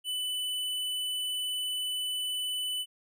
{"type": "tone", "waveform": "square", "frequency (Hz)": 2993, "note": "F#7", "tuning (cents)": 19, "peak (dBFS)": -31, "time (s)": [0.04, 2.86], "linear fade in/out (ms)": 50, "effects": []}